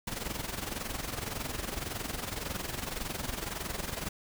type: noise with amplitude modulation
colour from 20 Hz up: pink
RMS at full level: -34 dBFS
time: 0.07-4.09 s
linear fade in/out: 5 ms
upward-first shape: sine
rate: 21.8 Hz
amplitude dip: 70%
effects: none